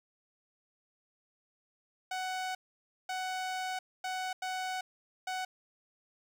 sawtooth tone bursts at uneven times, 745 Hz, F#5, 12 cents sharp, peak -30 dBFS, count 5, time 2.11-2.55 / 3.09-3.79 / 4.04-4.33 / 4.42-4.81 / 5.27-5.45 s, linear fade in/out 5 ms, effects low-pass 8000 Hz 12 dB/octave + 10-bit

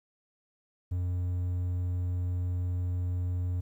triangle tone, 89.4 Hz, F2, 41 cents sharp, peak -26 dBFS, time 0.91-3.61 s, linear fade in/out 10 ms, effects 11-bit

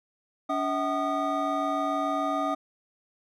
triangle tone cluster, 285.1 / 646 / 753 / 1226 Hz, C#4 / E5 / F#5 / D#6, +49 / -35 / +30 / -26 cents, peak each -29 / -29 / -30 / -28 dBFS, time 0.49-2.55 s, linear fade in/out 10 ms, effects none

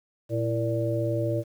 harmonic tone with a mistuned harmonic, 116.54 Hz, A#2, in tune, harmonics 1 / 3 / 4 / 5, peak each -27 / -30 / -34 / -29 dBFS, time 0.29-1.44 s, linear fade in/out 50 ms, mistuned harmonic 3, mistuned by -82 cents, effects 9-bit

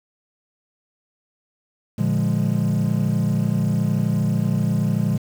triangle chord, Bb dominant seventh, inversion none, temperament equal with one note detuned, 115.74 / 146.83 / 174.61 / 207.7 Hz, Bb2 / D3 / F3 / Ab3, -12 / 0 / 0 / 0 cents, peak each -21 dBFS, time 1.98-5.18 s, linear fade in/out 10 ms, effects tanh soft clip ceiling -7 dBFS + 7-bit

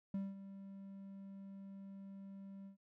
triangle tone with ADSR envelope, 195.7 Hz, G3, 3 cents flat, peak -34 dBFS, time 0.14-2.77 s, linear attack 4 ms, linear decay 200 ms, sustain -13 dB, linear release 110 ms, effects none

